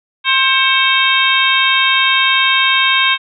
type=harmonic tone with a mistuned harmonic; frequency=530 Hz; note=C5; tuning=22 cents sharp; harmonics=2 / 3 / 4 / 5 / 6 / 7; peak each=-17 / -17 / -17 / -17 / -17 / -17 dBFS; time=0.24-3.18 s; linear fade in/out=50 ms; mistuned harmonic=4; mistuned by=+87 cents; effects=none